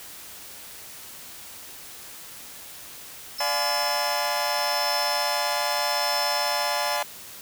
triangle tone with tremolo, 5270 Hz, E8, 1 cent flat, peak -25 dBFS, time 3.38-6.97 s, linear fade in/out 10 ms, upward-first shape triangle, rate 0.8 Hz, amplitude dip 50%
sawtooth chord, D diminished seventh, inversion none, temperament just, 587.3 / 704.8 / 845.8 / 1014.9 Hz, D5 / F5 / Ab5 / Cb6, 0 / +16 / +31 / +47 cents, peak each -26 / -27 / -25 / -27 dBFS, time 3.4-7.03 s, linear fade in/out 5 ms
effects white hiss -42 dBFS RMS until 7.41 s

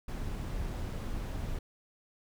brown noise, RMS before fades -36 dBFS, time 0.08-1.59 s, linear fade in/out 5 ms, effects none

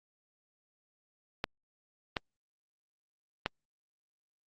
clicks, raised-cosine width 0.3 ms, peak -14 dBFS, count 3, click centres 1.441 / 2.168 / 3.461 s, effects Opus 48 kbps

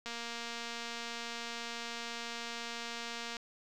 click train, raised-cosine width 0.2 ms, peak -24 dBFS, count 775, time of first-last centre 0.06-3.368 s, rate 234 Hz, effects none

